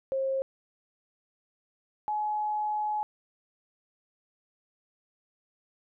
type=tone pair in turn; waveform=sine; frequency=535 / 846.3 Hz; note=C5 / G#5; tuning=+38 / +32 cents; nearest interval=minor sixth; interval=794 cents; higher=second; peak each=-26 / -27 dBFS; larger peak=first; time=0.12-0.42 / 2.08-3.03 s; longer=second; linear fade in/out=0 ms; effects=none